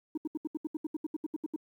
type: tone bursts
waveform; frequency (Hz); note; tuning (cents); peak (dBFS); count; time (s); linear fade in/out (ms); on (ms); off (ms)
sine; 311.2; D#4; 0; -28; 15; 0.15-1.562; 5; 26; 73
effects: tanh soft clip ceiling -29 dBFS + 11-bit